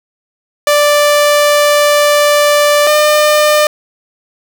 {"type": "tone pair in turn", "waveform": "sawtooth", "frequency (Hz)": [587.3, 601.7], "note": ["D5", "D5"], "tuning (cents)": [0, 42], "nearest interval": "unison", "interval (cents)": 42, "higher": "second", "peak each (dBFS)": [-3, -3], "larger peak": "neither", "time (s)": [[0.67, 2.87], [2.87, 3.67]], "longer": "first", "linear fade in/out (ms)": 2, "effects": []}